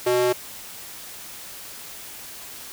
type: tone with high-pass filter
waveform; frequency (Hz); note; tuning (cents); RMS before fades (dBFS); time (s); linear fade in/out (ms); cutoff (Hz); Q
square; 123.47; B2; 0; -20; 0.06-0.33; 10; 450; 9.5
effects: white hiss -39 dBFS RMS until 2.72 s